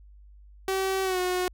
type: tone with pitch glide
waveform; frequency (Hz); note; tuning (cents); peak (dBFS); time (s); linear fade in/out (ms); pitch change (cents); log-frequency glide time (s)
sawtooth; 382.9 to 363.7; G4 to F#4; -41 to -30; -21; 0.68-1.48; 2; -89; 1.03-1.19
effects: added 50 Hz sine -48 dBFS peak until 1.53 s